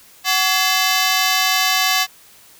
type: ring-modulated tone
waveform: 10% pulse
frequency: 943 Hz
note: A#5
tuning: 20 cents sharp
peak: -3 dBFS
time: 0.24-2.07 s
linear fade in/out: 50 ms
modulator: 195 Hz
effects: white hiss -47 dBFS RMS until 2.59 s